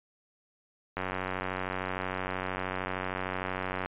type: click train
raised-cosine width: 0.5 ms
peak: -17 dBFS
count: 270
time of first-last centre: 0.97-3.859 s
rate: 93.1 Hz
effects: resampled to 8000 Hz